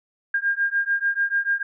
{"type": "beating tone pair", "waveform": "sine", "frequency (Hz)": [1607, 1613.8], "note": ["G6", "G6"], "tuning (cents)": [43, 50], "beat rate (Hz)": 6.8, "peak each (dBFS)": -23, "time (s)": [0.34, 1.63], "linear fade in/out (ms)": 5, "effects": []}